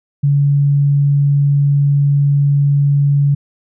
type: tone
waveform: sine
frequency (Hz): 142.2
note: C#3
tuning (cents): +45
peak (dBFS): -9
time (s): 0.23-3.35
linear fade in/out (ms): 10
effects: none